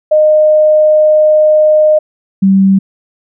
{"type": "tone pair in turn", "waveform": "sine", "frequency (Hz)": [614, 193.4], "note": ["D#5", "G3"], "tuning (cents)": [-23, -23], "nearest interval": "octave + minor sixth", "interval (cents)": 2000, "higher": "first", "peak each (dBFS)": -4, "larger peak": "neither", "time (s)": [[0.11, 1.99], [2.42, 2.79]], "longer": "first", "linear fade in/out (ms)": 10, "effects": []}